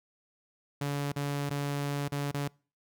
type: tone with dropouts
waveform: sawtooth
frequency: 142.8 Hz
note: D3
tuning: 48 cents flat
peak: -26 dBFS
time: 0.81-2.48 s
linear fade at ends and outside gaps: 5 ms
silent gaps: 1.121-1.161 / 1.495-1.506 / 2.082-2.12 / 2.314-2.342 s
effects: noise-tail reverb RT60 0.4 s tail -26 dB re dry